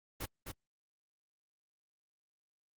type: noise with echo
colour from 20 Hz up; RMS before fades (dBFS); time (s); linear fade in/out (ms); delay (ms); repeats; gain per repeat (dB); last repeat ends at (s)
pink; -39; 0.2-0.26; 10; 260; 1; -4; 0.52
effects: Opus 24 kbps